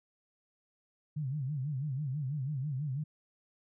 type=tone with vibrato; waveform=sine; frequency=140 Hz; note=C#3; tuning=18 cents sharp; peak=-32 dBFS; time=1.16-3.04 s; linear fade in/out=10 ms; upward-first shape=sine; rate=6.1 Hz; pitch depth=170 cents each way; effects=none